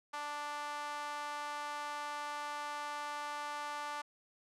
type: tone with high-pass filter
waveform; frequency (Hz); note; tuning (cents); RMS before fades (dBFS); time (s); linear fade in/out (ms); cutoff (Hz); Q
sawtooth; 293.7; D4; 0; -41; 0.13-4.02; 10; 990; 3.1
effects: low-pass 9000 Hz 12 dB/octave